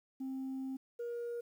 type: tone pair in turn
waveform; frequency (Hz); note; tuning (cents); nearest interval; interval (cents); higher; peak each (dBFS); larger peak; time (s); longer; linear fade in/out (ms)
sine; 264.7 / 474.2; C4 / A#4; +20 / +30; minor seventh; 1010; second; -35 / -35; neither; 0.2-0.77 / 0.99-1.41; first; 10
effects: tanh soft clip ceiling -36 dBFS + 11-bit